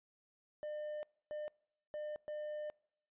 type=tone bursts at uneven times; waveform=triangle; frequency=602 Hz; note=D5; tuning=43 cents sharp; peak=-38 dBFS; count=4; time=0.63-1.03 / 1.31-1.48 / 1.94-2.16 / 2.28-2.7 s; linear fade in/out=0 ms; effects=noise-tail reverb RT60 0.7 s tail -25 dB re dry + resampled to 8000 Hz